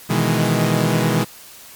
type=chord; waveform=sawtooth; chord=E major seventh; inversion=second; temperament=equal; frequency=123.47 / 155.56 / 164.81 / 207.7 Hz; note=B2 / D#3 / E3 / G#3; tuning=0 / 0 / 0 / 0 cents; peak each=-17 dBFS; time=0.09-1.25 s; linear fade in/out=20 ms; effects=white hiss -41 dBFS RMS until 1.75 s + MP3 96 kbps